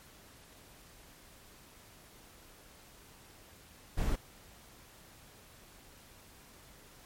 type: noise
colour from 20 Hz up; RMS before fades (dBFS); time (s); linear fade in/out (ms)
brown; -30; 3.97-4.16; 10
effects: pink hiss -57 dBFS RMS until 7.05 s + MP3 64 kbps